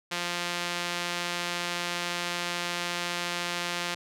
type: tone with band-pass filter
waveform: sawtooth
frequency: 174.61 Hz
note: F3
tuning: in tune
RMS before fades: -32 dBFS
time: 0.11-3.95 s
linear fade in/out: 10 ms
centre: 3400 Hz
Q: 0.68
effects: none